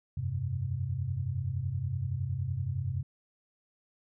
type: chord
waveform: sine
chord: F suspended second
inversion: none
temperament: equal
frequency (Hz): 87.31 / 98 / 130.81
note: F2 / G2 / C3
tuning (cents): 0 / 0 / 0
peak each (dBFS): -37 / -34 / -33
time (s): 0.17-3.03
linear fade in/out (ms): 5
effects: none